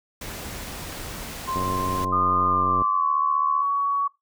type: noise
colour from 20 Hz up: pink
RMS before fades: -35 dBFS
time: 0.21-2.05 s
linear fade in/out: 5 ms
type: tone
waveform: sine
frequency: 1048 Hz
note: C6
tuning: 2 cents sharp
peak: -25 dBFS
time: 1.47-3.63 s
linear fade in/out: 20 ms
type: click train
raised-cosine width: 2 ms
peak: -17 dBFS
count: 117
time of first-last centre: 1.56-2.82 s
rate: 92.1 Hz
type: tone with pitch glide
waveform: sine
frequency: 1218 to 1123.4 Hz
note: D#6 to C#6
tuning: -37 to +23 cents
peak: -20 dBFS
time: 2.12-4.08 s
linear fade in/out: 10 ms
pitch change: -140 cents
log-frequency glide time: 2.46-3.06 s
effects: noise-tail reverb RT60 0.2 s tail -20 dB re dry